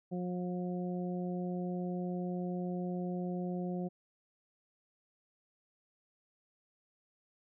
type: harmonic tone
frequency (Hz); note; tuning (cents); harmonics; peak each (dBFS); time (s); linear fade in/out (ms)
179.3; F3; +46; 1 / 2 / 3 / 4; -35 / -41 / -45 / -47; 0.11-3.89; 20
effects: none